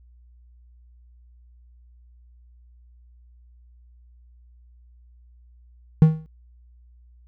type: tone with exponential decay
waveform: triangle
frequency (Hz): 158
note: D#3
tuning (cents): +27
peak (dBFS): -4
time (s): 6.02-6.26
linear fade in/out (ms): 0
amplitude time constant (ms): 52
effects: added 60 Hz sine -49 dBFS peak until 7.27 s